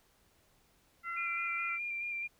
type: harmonic tone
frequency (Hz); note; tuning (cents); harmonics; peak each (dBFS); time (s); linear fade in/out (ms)
682; F5; -41; 2 / 3 / 4; -38 / -40 / -54; 1.03-1.79; 50
type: tone with vibrato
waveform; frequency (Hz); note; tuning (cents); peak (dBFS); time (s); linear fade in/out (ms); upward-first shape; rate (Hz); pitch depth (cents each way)
sine; 2387; D7; +28; -35; 1.16-2.28; 20; square; 4.7; 18
effects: pink hiss -69 dBFS RMS until 2.39 s